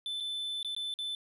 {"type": "tone with dropouts", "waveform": "triangle", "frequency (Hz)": 3520, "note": "A7", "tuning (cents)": 0, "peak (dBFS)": -32, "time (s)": [0.06, 1.15], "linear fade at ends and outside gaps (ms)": 1, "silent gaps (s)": [[0.202, 0.206], [0.629, 0.647], [0.749, 0.764], [0.94, 0.988]], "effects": ["resampled to 32000 Hz"]}